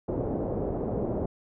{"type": "low-pass noise", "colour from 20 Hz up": "white", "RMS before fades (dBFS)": -30, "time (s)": [0.08, 1.26], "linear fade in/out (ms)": 5, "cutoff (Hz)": 580, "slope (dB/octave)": 24, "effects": []}